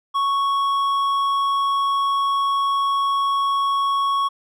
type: tone with hard clipping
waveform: sine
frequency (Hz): 1108.7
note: C#6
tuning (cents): 0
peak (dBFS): -19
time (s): 0.14-4.29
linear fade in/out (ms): 20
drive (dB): 6
effects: none